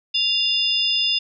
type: tone cluster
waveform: sine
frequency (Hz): 2798 / 3538 / 5010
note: F7 / A7 / D#8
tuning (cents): +3 / +9 / +11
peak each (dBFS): -22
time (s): 0.14-1.19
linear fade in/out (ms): 10
effects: none